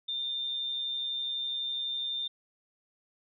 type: tone with amplitude modulation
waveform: sine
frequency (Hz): 3604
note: A7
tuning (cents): +41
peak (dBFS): -29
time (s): 0.08-2.28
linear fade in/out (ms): 10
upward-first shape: sine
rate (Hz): 132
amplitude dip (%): 40
effects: none